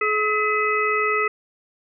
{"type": "harmonic tone with a mistuned harmonic", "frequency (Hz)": 425.7, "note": "G#4", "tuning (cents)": 43, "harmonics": [1, 3, 5, 6], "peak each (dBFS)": [-24, -22, -24, -27], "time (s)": [0.01, 1.28], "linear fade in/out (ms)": 5, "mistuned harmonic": 5, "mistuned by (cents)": -98, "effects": []}